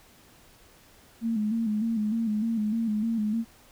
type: tone with vibrato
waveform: sine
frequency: 220 Hz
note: A3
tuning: in tune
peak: -24 dBFS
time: 1.21-3.45 s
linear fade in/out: 50 ms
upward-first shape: square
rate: 3.3 Hz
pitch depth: 66 cents each way
effects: pink hiss -56 dBFS RMS until 3.71 s